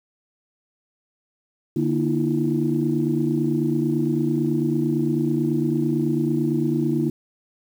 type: tone cluster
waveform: sine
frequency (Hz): 147.9 / 235.7 / 310.5 / 339.5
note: D3 / A#3 / D#4 / F4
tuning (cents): +13 / +19 / -3 / -49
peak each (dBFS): -24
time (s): 1.76-7.1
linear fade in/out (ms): 5
effects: tanh soft clip ceiling -9 dBFS + 8-bit